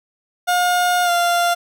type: tone with pitch glide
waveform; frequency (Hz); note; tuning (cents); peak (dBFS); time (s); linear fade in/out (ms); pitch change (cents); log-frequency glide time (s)
30% pulse; 715 to 695; F5 to F5; +41 to -9; -12; 0.47-1.55; 20; -50; 1.04-1.1
effects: none